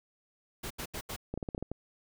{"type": "noise bursts", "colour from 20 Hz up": "pink", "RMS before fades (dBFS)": -39, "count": 4, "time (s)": [0.63, 1.164], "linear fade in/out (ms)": 10, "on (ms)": 75, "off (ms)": 78}
{"type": "clicks", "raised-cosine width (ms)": 2, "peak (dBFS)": -22, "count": 8, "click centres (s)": [1.34, 1.376, 1.428, 1.488, 1.548, 1.579, 1.626, 1.716]}
{"effects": []}